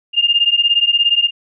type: beating tone pair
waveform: sine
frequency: 2808 / 2825 Hz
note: F7 / F7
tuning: +9 / +19 cents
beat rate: 17 Hz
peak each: -14 dBFS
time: 0.13-1.31 s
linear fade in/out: 50 ms
effects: none